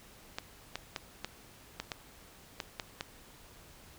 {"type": "clicks", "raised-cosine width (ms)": 0.2, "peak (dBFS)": -18, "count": 9, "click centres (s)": [0.385, 0.756, 0.962, 1.246, 1.8, 1.918, 2.602, 2.798, 3.009], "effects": ["pink hiss -56 dBFS RMS until 3.98 s"]}